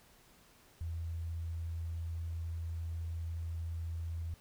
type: tone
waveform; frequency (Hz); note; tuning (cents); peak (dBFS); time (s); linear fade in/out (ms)
sine; 83; E2; +12; -36; 0.81-4.34; 0
effects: pink hiss -63 dBFS RMS until 4.4 s